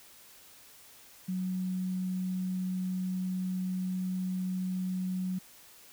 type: tone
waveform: sine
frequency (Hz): 184.9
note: F#3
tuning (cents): -1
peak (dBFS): -30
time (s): 1.28-5.39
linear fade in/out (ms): 10
effects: white hiss -55 dBFS RMS until 5.92 s